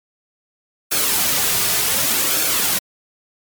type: noise with flanger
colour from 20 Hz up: white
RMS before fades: -18 dBFS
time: 0.91-2.79 s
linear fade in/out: 10 ms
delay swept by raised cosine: 1 to 3.8 ms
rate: 0.67 Hz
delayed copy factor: -0.5
effects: MP3 96 kbps